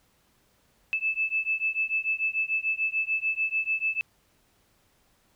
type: beating tone pair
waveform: sine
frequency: 2619 / 2625.8 Hz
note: E7 / E7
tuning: -12 / -7 cents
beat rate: 6.8 Hz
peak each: -28 dBFS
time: 0.93-4.01 s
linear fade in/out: 0 ms
effects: pink hiss -66 dBFS RMS until 5.35 s